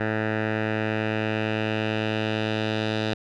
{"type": "tone with low-pass filter sweep", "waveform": "10% pulse", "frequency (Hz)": 108.9, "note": "A2", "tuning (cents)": -17, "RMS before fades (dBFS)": -26, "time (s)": [0, 3.14], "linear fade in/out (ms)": 5, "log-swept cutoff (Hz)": [1900, 3700], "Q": 2.3, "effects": []}